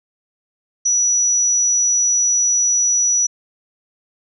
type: tone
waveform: sine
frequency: 5880 Hz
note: F#8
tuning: 12 cents flat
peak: -13 dBFS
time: 0.85-3.27 s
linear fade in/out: 10 ms
effects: none